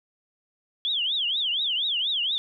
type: tone with vibrato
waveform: sine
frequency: 3277 Hz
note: G#7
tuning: 24 cents flat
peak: -23 dBFS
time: 0.85-2.38 s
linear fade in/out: 0 ms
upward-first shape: triangle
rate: 4.2 Hz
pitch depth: 300 cents each way
effects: none